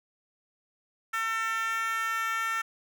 10% pulse tone with high-pass filter, 450.1 Hz, A4, 39 cents sharp, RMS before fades -30 dBFS, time 1.13-2.62 s, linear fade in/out 10 ms, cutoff 1500 Hz, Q 7.3, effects none

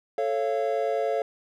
triangle chord, A augmented, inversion none, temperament just, 440 / 550 / 687.5 Hz, A4 / C#5 / E#5, 0 / -14 / -27 cents, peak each -26 dBFS, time 0.18-1.22 s, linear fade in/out 2 ms, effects none

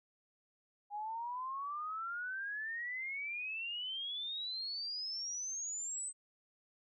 sine exponential sweep, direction up, 813 to 8250 Hz, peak -38 dBFS, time 0.9-6.13 s, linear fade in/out 50 ms, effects none

